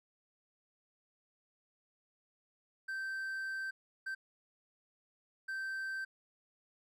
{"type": "tone bursts at uneven times", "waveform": "triangle", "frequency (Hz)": 1557, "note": "G6", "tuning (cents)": -12, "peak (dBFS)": -35, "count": 3, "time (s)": [[2.88, 3.71], [4.06, 4.15], [5.48, 6.05]], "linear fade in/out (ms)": 10, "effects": []}